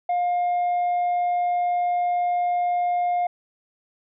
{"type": "tone", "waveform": "sine", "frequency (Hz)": 709, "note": "F5", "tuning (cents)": 26, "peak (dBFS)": -17, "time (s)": [0.09, 3.27], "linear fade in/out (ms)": 5, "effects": ["tanh soft clip ceiling -19 dBFS"]}